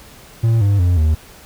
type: tone with pitch steps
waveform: triangle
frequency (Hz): 114.2 / 100.57 / 88.57 / 78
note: A#2 / G2 / F2 / D#2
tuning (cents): -35 / +45 / +25 / +5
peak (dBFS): -9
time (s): 0.43-1.15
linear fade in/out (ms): 10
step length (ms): 180
effects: pink hiss -42 dBFS RMS until 1.45 s